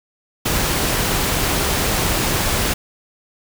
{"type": "noise", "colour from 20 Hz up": "pink", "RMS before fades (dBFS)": -19, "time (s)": [0.45, 2.74], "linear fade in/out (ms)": 10, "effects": []}